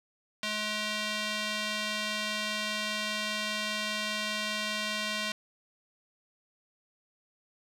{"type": "tone with band-pass filter", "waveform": "square", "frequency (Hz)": 212.5, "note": "G#3", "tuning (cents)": 40, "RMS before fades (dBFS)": -33, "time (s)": [0.43, 5.32], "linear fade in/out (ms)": 2, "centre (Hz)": 3400, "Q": 1.1, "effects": []}